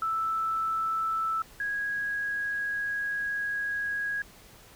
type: tone pair in turn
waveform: sine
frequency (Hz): 1318.5 / 1652.3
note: E6 / G#6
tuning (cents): 0 / -9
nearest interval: major third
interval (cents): 391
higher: second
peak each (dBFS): -26 / -28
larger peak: first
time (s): 0.02-1.42 / 1.6-4.22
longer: second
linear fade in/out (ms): 2
effects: pink hiss -53 dBFS RMS until 4.75 s